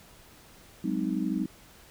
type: chord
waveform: sine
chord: Ab dominant seventh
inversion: third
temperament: just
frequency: 186.89 / 207.7 / 259.6 / 311.5 Hz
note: Gb3 / Ab3 / C4 / Eb4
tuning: +18 / 0 / -13 / +2 cents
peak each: -32 dBFS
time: 0.84-1.46 s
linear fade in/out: 5 ms
effects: pink hiss -54 dBFS RMS until 1.9 s